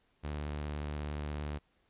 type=tone with vibrato; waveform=sawtooth; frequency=74.1 Hz; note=D2; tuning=16 cents sharp; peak=-32 dBFS; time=0.23-1.59 s; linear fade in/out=20 ms; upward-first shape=triangle; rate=17 Hz; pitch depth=43 cents each way; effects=pink hiss -73 dBFS RMS until 1.89 s + resampled to 8000 Hz